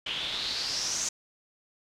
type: noise with low-pass filter sweep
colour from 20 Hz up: white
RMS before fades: -32 dBFS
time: 0.06-1.09 s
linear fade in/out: 5 ms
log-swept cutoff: 3000 to 6700 Hz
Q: 5.6
effects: none